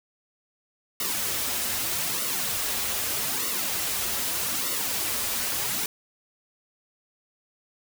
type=noise with flanger; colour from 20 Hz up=white; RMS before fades=-28 dBFS; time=1-5.86 s; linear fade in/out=2 ms; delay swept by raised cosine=1.2 to 6.7 ms; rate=0.81 Hz; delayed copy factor=-0.7; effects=none